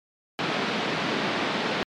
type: band-pass noise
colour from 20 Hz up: pink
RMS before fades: -27 dBFS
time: 0.39-1.83 s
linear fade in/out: 0 ms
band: 170 to 4100 Hz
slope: 24 dB/octave
effects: MP3 96 kbps